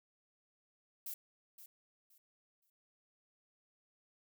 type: noise with echo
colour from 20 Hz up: violet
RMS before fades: -43 dBFS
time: 1.06-1.14 s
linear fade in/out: 5 ms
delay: 520 ms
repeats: 3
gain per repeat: -12 dB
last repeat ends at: 2.7 s
effects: none